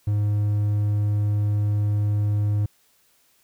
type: tone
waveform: triangle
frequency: 103.83 Hz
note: G#2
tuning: in tune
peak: -17 dBFS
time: 0.07-2.66 s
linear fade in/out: 5 ms
effects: white hiss -62 dBFS RMS until 3.43 s